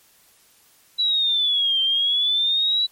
sine exponential two-way sweep, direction down then up, 3951 to 3136 to 3951 Hz, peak -17 dBFS, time 0.98-2.87 s, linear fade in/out 20 ms, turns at 1.81 s, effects white hiss -56 dBFS RMS until 2.91 s + MP3 64 kbps

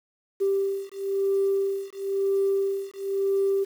sine beating tone pair, 392 / 392.99 Hz, G4 / G4, 0 / +4 cents, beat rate 0.99 Hz, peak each -25 dBFS, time 0.4-3.65 s, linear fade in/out 20 ms, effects tanh soft clip ceiling -15 dBFS + 8-bit

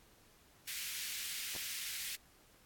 pink high-pass noise, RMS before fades -42 dBFS, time 0.67-2.16 s, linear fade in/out 10 ms, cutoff 2000 Hz, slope 24 dB/octave
clicks, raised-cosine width 1 ms, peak -36 dBFS, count 2, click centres 1.552 / 1.563 s
effects pink hiss -65 dBFS RMS until 2.65 s + AAC 64 kbps

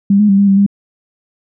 sine tone with pitch steps, 199 / 209.3 / 196.3 / 200.7 / 195.4 / 200.4 Hz, G3 / G#3 / G3 / G3 / G3 / G3, +26 / +14 / +3 / +41 / -5 / +38 cents, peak -6 dBFS, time 0.1-0.664 s, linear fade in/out 5 ms, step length 94 ms, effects none

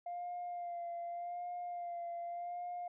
sine tone with vibrato, 698.5 Hz, F5, in tune, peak -38 dBFS, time 0.06-2.88 s, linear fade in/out 5 ms, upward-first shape sine, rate 0.85 Hz, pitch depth 26 cents each way, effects tanh soft clip ceiling -36 dBFS

